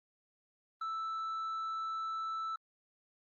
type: tone with tanh clipping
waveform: sine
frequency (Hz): 1319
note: E6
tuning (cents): +1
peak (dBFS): -36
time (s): 0.81-2.56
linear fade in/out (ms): 5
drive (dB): 3
effects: Opus 32 kbps